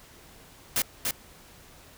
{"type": "noise with echo", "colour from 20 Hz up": "white", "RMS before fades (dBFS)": -25, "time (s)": [0.76, 0.82], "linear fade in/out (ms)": 2, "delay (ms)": 290, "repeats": 1, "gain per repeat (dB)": -3, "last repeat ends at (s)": 1.11, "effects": ["pink hiss -52 dBFS RMS until 1.97 s"]}